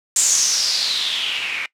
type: noise with low-pass filter sweep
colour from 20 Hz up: blue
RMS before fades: -20 dBFS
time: 0.16-1.66 s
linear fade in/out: 2 ms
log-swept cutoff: 7600 to 2200 Hz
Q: 5.5
effects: noise-tail reverb RT60 0.1 s tail -21 dB re dry